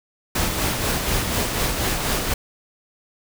pink noise with tremolo, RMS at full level -21 dBFS, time 0.35-2.34 s, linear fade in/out 5 ms, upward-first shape sine, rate 4.1 Hz, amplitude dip 40%, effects none

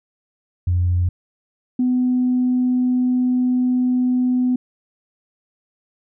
sine tone pair in turn, 88.7 / 250.9 Hz, F2 / B3, +27 / +28 cents, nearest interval octave + tritone, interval 1801 cents, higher second, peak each -14 dBFS, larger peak neither, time 0.67-1.09 / 1.79-4.56 s, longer second, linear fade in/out 5 ms, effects tanh soft clip ceiling -10 dBFS

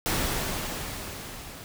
pink noise with level ramp, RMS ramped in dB -26 to -43 dBFS, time 0.06-1.64 s, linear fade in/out 0 ms, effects none

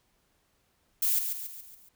violet noise with echo, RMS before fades -26 dBFS, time 1.02-1.19 s, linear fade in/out 5 ms, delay 140 ms, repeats 5, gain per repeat -6 dB, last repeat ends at 1.89 s, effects pink hiss -71 dBFS RMS until 1.95 s

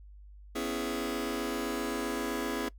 sawtooth chord, C# minor seventh, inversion third, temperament just, 249.5 / 277.2 / 332.6 / 415.8 Hz, B3 / C#4 / E4 / G#4, +18 / 0 / +16 / +2 cents, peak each -33 dBFS, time 0.55-2.69 s, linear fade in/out 10 ms, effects noise-tail reverb RT60 0.1 s tail -22 dB re dry + added 50 Hz sine -48 dBFS peak until 2.78 s

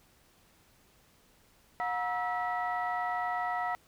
sine tone cluster, 723 / 951 / 1306 / 1946 Hz, F#5 / A#5 / E6 / B6, -40 / +34 / -17 / -26 cents, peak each -32 / -36 / -36 / -37 dBFS, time 1.8-3.75 s, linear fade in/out 0 ms, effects tanh soft clip ceiling -22 dBFS + pink hiss -64 dBFS RMS until 3.87 s

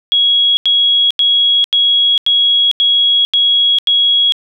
sine tone bursts, 3322 Hz, G#7, in tune, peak -8 dBFS, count 8, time 0.12-4.322 s, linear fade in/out 0 ms, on 450 ms, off 86 ms, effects none

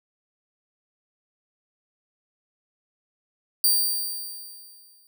5% pulse tone with exponential decay, 4679 Hz, D8, 7 cents flat, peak -9 dBFS, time 3.64-5.07 s, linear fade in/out 1 ms, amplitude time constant 310 ms, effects none

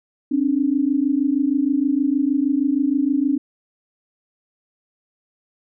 sine tone pair together, 267.3 / 293.7 Hz, C4 / D4, +37 / 0 cents, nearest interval major second, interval 163 cents, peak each -19 dBFS, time 0.31-3.38 s, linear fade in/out 10 ms, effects none

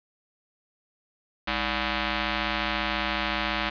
5% pulse ring-modulated tone, 261.6 Hz, C4, in tune, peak -11 dBFS, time 1.47-3.7 s, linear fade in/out 10 ms, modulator 466 Hz, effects resampled to 11025 Hz + 7-bit

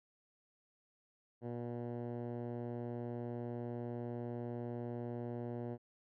10% pulse tone with low-pass filter, 120 Hz, B2, 49 cents flat, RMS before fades -42 dBFS, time 1.41-5.78 s, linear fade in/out 50 ms, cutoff 660 Hz, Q 0.59, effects none

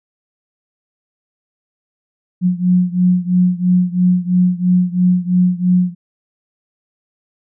sine beating tone pair, 179.3 / 182.3 Hz, F3 / F#3, +46 / -25 cents, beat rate 3 Hz, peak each -13 / -15 dBFS, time 2.41-5.95 s, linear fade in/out 50 ms, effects none

